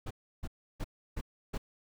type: noise bursts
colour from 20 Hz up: brown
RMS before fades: -35 dBFS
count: 5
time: 0.06-1.58 s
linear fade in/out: 10 ms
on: 48 ms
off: 320 ms
effects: none